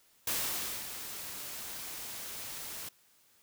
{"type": "noise with ADSR envelope", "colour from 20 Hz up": "white", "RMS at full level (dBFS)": -32, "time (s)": [0.27, 2.89], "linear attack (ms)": 4, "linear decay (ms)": 590, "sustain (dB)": -10, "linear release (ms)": 6, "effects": ["white hiss -66 dBFS RMS until 3.42 s"]}